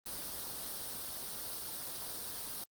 white noise with comb filter, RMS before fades -42 dBFS, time 0.06-2.64 s, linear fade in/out 2 ms, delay 0.21 ms, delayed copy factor +0.55, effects Opus 24 kbps

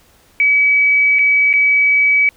sine tone with dropouts, 2281 Hz, C#7, 49 cents sharp, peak -9 dBFS, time 0.4-2.29 s, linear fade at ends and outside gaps 1 ms, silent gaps 1.187-1.191 / 1.53-1.537 s, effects pink hiss -51 dBFS RMS until 2.36 s

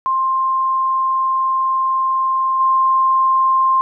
sine tone with level steps, 1054 Hz, C6, 12 cents sharp, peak -14 / -11 dBFS, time 0.06-3.81 s, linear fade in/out 0 ms, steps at 2.59 s, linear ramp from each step 20 ms, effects none

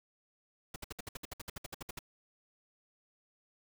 pink noise bursts, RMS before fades -42 dBFS, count 16, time 0.74-1.991 s, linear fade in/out 5 ms, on 21 ms, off 61 ms, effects none

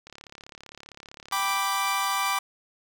click train, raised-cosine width 0.2 ms, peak -26 dBFS, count 54, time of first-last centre 0.07-1.567 s, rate 35.4 Hz
sawtooth chord, G major, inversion none, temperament equal, 784 / 987.8 / 1174.7 Hz, G5 / B5 / D6, 0 / 0 / 0 cents, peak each -27 / -26 / -23 dBFS, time 1.32-2.39 s, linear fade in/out 5 ms
effects 9-bit

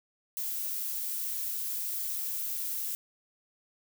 violet noise, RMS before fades -34 dBFS, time 0.37-2.95 s, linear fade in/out 0 ms, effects none

